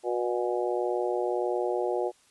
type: harmonic tone with a mistuned harmonic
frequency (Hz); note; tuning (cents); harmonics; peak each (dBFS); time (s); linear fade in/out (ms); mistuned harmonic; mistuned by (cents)
121.5; B2; -28; 3 / 4 / 5 / 6 / 7; -29 / -31 / -33 / -35 / -36; 0.03-2.12; 50; 7; -31
effects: white hiss -62 dBFS RMS until 2.3 s + resampled to 24000 Hz